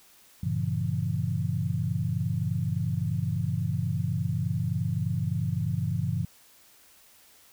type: chord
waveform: sine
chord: G diminished seventh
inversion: none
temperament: just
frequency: 98 / 117.6 / 141.12 / 169.34 Hz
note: G2 / Bb2 / Db3 / Fb3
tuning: 0 / +16 / +31 / +47 cents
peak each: -31 dBFS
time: 0.43-6.25 s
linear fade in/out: 5 ms
effects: white hiss -57 dBFS RMS until 7.52 s